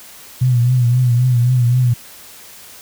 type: tone with vibrato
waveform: sine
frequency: 123.47 Hz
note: B2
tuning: in tune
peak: -10 dBFS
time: 0.41-1.94 s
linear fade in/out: 10 ms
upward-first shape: triangle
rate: 3.8 Hz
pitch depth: 78 cents each way
effects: white hiss -39 dBFS RMS until 2.81 s